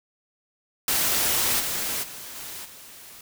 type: noise with level steps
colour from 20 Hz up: white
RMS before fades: -23 / -28 / -39 / -37 / -45 dBFS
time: 0.88-3.21 s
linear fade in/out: 2 ms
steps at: 1.59 / 2.02 / 2.35 / 2.64 s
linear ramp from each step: 20 ms
effects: none